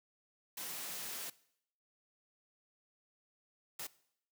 white noise bursts at uneven times, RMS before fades -43 dBFS, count 2, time 0.57-1.3 / 3.79-3.87 s, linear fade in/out 5 ms, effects noise-tail reverb RT60 0.7 s tail -20 dB re dry + high-pass 150 Hz 12 dB/octave

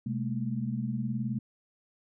sine tone cluster, 127.9 / 207.4 / 226.5 Hz, C3 / G#3 / A#3, -39 / -2 / -50 cents, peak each -33 / -34 / -34 dBFS, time 0.06-1.39 s, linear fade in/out 5 ms, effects none

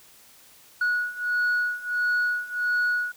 sine beating tone pair, 1460 / 1461.5 Hz, F#6 / F#6, -24 / -22 cents, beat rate 1.5 Hz, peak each -25 / -23 dBFS, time 0.81-3.12 s, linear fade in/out 5 ms, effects tanh soft clip ceiling -19 dBFS + white hiss -53 dBFS RMS until 3.16 s

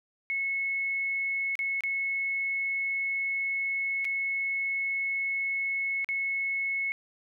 sine tone with dropouts, 2192 Hz, C#7, 20 cents flat, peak -27 dBFS, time 0.3-6.92 s, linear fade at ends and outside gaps 0 ms, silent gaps 1.554-1.591 / 1.807-1.836 / 4.046-4.051 / 6.045-6.089 s, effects none

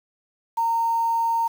sine tone with quantisation, 920 Hz, A#5, 23 cents flat, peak -19 dBFS, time 0.57-1.48 s, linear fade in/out 10 ms, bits 7, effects none

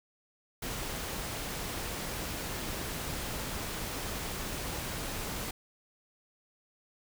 pink noise, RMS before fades -37 dBFS, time 0.62-5.51 s, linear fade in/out 5 ms, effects none

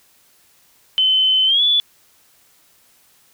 sine tone with pitch glide, 3054 to 3448 Hz, G7 to A7, -46 to -36 cents, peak -12 dBFS, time 0.98-1.8 s, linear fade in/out 0 ms, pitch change +210 cents, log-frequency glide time 1.46-1.63 s, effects white hiss -55 dBFS RMS until 3.33 s

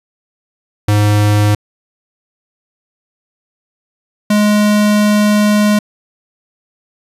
square tone pair in turn, 104.3 / 209 Hz, G#2 / G#3, +8 / +11 cents, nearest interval octave, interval 1203 cents, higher second, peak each -9 dBFS, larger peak neither, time 0.88-1.55 / 4.3-5.79 s, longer second, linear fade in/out 5 ms, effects resampled to 32000 Hz

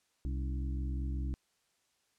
harmonic tone with a mistuned harmonic, 65.1 Hz, C2, 8 cents flat, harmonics 1 / 2 / 3 / 4 / 5, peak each -33 / -43 / -47 / -46 / -50 dBFS, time 0.25-1.34 s, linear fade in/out 0 ms, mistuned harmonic 4, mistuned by +110 cents, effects white hiss -75 dBFS RMS until 2.18 s + low-pass 9000 Hz 12 dB/octave

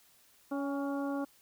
harmonic tone with a mistuned harmonic, 280.5 Hz, C#4, 21 cents sharp, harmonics 1 / 2 / 3 / 4 / 5, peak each -33 / -39 / -43 / -45 / -47 dBFS, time 0.51-1.25 s, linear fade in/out 10 ms, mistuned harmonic 3, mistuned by -33 cents, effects white hiss -64 dBFS RMS until 1.41 s

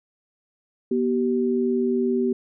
sine tone pair together, 242.4 / 384.8 Hz, B3 / G4, -32 / -32 cents, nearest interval minor sixth, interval 800 cents, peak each -22 dBFS, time 0.91-2.33 s, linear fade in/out 5 ms, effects none

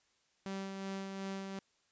sawtooth tone with tremolo, 194 Hz, G3, 18 cents flat, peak -34 dBFS, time 0.46-1.59 s, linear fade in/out 0 ms, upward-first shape sine, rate 2.7 Hz, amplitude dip 35%, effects white hiss -74 dBFS RMS until 1.91 s + resampled to 16000 Hz

